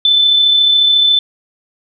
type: tone with amplitude modulation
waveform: sine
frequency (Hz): 3520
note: A7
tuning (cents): 0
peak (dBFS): -6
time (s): 0.05-1.19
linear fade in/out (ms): 2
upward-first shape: sine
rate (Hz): 34.1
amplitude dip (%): 30
effects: none